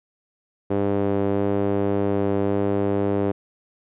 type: tone with band-pass filter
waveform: sawtooth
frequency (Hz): 100.1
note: G2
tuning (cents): +37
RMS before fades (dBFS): -22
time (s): 0.7-3.32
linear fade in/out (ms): 10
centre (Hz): 410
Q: 1.7
effects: resampled to 8000 Hz